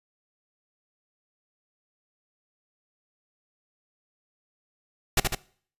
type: noise with echo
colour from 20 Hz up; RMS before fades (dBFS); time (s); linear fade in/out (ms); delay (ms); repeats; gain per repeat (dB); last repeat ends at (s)
pink; -19; 5.17-5.2; 5; 75; 2; -4; 5.35
effects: noise-tail reverb RT60 0.5 s tail -21 dB re dry + resampled to 32000 Hz